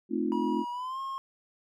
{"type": "chord", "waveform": "sine", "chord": "F dominant seventh", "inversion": "first", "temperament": "equal with one note detuned", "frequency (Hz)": [220, 261.6, 307.2, 349.2], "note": ["A3", "C4", "Eb4", "F4"], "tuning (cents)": [0, 0, -22, 0], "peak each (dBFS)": -32, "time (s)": [0.09, 0.65], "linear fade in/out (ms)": 50}
{"type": "tone with pitch glide", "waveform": "triangle", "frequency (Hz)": [964, 1075.8], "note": ["B5", "C6"], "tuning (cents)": [-42, 48], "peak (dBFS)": -31, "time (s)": [0.32, 1.18], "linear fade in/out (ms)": 0, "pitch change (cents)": 190, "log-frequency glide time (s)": [0.71, 1]}
{"effects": []}